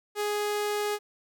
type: tone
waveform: sawtooth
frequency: 415.9 Hz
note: G#4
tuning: 2 cents sharp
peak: -23 dBFS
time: 0.15-0.99 s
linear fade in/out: 50 ms
effects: none